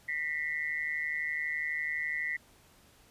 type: tone with amplitude modulation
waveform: sine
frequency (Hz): 1975.5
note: B6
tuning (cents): 0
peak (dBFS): -27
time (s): 0.08-2.37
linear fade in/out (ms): 10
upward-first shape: sine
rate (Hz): 152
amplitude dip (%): 85
effects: pink hiss -61 dBFS RMS until 3.1 s + resampled to 32000 Hz